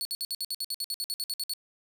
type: tone bursts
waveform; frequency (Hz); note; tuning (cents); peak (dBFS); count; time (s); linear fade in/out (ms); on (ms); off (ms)
sawtooth; 4414; C#8; -8; -27; 16; 0.01-1.536; 0; 41; 58
effects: none